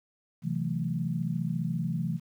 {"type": "chord", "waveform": "sine", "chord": "F# half-diminished seventh", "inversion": "second", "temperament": "equal", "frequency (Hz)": [130.81, 164.81, 185, 220], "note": ["C3", "E3", "F#3", "A3"], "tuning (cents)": [0, 0, 0, 0], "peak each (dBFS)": [-34, -30, -36, -36], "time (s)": [0.42, 2.2], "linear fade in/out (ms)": 50, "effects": ["10-bit"]}